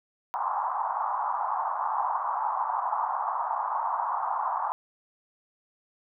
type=band-pass noise; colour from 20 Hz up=white; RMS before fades=-29 dBFS; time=0.34-4.72 s; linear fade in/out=0 ms; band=790 to 1100 Hz; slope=48 dB/octave; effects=none